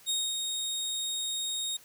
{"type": "tone with ADSR envelope", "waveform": "25% pulse", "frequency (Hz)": 3729, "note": "A#7", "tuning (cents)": 0, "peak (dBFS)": -23, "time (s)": [0.06, 1.77], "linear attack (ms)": 34, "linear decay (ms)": 240, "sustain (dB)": -4, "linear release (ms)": 7, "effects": ["white hiss -56 dBFS RMS until 1.84 s"]}